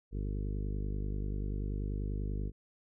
harmonic tone, 50.3 Hz, G1, 45 cents sharp, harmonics 1 / 2 / 3 / 4 / 5 / 6 / 7 / 8 / 9, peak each -34 / -40 / -44 / -46 / -48 / -50 / -51 / -52 / -53 dBFS, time 0.11-2.52 s, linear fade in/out 50 ms, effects none

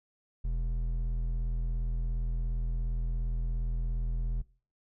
sine tone with hard clipping, 41.39 Hz, E1, 8 cents sharp, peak -30 dBFS, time 0.44-4.42 s, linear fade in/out 10 ms, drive 7 dB, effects noise-tail reverb RT60 0.4 s tail -21 dB re dry

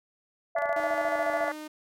sine tone with tremolo, 668 Hz, E5, 23 cents sharp, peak -25 dBFS, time 0.55-1.49 s, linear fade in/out 5 ms, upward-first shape square, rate 14 Hz, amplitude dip 75%
harmonic tone, 288.3 Hz, D4, 32 cents flat, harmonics 2 / 3 / 4 / 5 / 6 / 7, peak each -33 / -35 / -36 / -37 / -38 / -38 dBFS, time 0.56-1.52 s, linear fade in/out 5 ms
sawtooth tone with pitch glide, 309.6 to 306 Hz, D#4 to D#4, -9 to -29 cents, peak -34 dBFS, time 0.76-1.68 s, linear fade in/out 10 ms, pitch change -20 cents, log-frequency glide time 1.1-1.25 s
effects none

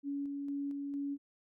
sine tone with tremolo, 282 Hz, C#4, 30 cents sharp, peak -34 dBFS, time 0.03-1.18 s, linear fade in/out 50 ms, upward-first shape square, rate 2.2 Hz, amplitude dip 25%, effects none

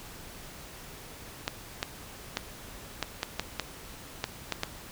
clicks, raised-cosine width 0.2 ms, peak -11 dBFS, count 10, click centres 1.479 / 1.829 / 2.371 / 3.027 / 3.231 / 3.396 / 3.597 / 4.241 / 4.523 / 4.634 s, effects pink hiss -46 dBFS RMS until 4.91 s

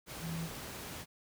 sine tone in noise, 164.81 Hz, E3, in tune, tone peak -36 dBFS, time 0.2-0.49 s, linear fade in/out 50 ms, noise pink, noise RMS -44 dBFS, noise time 0.06-1.06 s, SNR +5 dB, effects high-pass 60 Hz 12 dB/octave

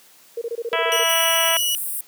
sine tone bursts, 466.2 Hz, A#4, in tune, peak -23 dBFS, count 10, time 0.37-1.036 s, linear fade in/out 5 ms, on 45 ms, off 24 ms
harmonic tone, 329.6 Hz, E4, in tune, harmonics 2 / 3 / 4 / 5 / 6 / 7 / 8 / 9 / 10, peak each -24 / -26 / -27 / -28 / -29 / -29 / -30 / -31 / -31 dBFS, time 0.73-1.57 s, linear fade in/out 0 ms
sawtooth tone, 2927 Hz, F#7, 19 cents flat, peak -17 dBFS, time 0.92-1.75 s, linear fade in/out 0 ms
pink high-pass noise, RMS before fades -27 dBFS, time 1.09-2.01 s, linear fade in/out 5 ms, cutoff 8400 Hz, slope 96 dB/octave
effects white hiss -51 dBFS RMS until 2.07 s + high-pass 200 Hz 12 dB/octave

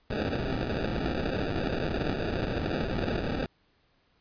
white noise with sample-and-hold, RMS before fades -30 dBFS, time 0.1-3.46 s, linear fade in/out 5 ms, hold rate 1050 Hz, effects pink hiss -68 dBFS RMS until 4.2 s + resampled to 11025 Hz

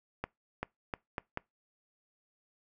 accelerating click train, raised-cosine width 0.5 ms, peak -19 dBFS, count 5, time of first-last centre 0.24-1.374 s, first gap 390 ms, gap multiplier 0.79, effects noise-tail reverb RT60 0.2 s tail -24 dB re dry

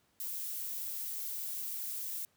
violet noise, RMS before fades -39 dBFS, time 0.2-2.25 s, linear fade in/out 0 ms, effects pink hiss -72 dBFS RMS until 2.36 s + high-pass 80 Hz 12 dB/octave

